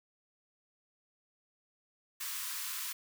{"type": "high-pass noise", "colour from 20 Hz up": "white", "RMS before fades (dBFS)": -39, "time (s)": [2.2, 2.93], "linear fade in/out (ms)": 10, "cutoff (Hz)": 950, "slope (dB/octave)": 96, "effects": []}